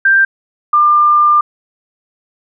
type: tone pair in turn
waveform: sine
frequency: 1578 / 1196.7 Hz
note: G6 / D6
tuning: +11 / +32 cents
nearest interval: perfect fourth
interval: 479 cents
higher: first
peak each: -6 dBFS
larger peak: neither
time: 0.05-0.25 / 0.73-1.41 s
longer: second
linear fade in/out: 5 ms
effects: none